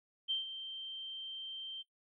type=tone with ADSR envelope; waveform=sine; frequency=3136 Hz; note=G7; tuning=in tune; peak=-30 dBFS; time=0.28-1.83 s; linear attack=26 ms; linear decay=140 ms; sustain=-11 dB; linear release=22 ms; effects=noise-tail reverb RT60 0.1 s tail -18 dB re dry